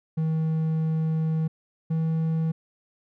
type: tone pair in turn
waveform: triangle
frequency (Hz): 159.3 / 161.15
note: D#3 / E3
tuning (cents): +41 / -39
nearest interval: unison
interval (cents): 20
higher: second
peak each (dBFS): -20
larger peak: neither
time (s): 0.17-1.48 / 1.9-2.52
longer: first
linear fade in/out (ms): 10
effects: none